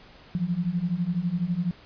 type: beating tone pair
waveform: sine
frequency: 167.9 / 179.9 Hz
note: E3 / F#3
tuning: +32 / -48 cents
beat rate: 12 Hz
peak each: -28 / -26 dBFS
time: 0.35-1.71 s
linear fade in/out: 0 ms
effects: pink hiss -51 dBFS RMS until 1.85 s + resampled to 11025 Hz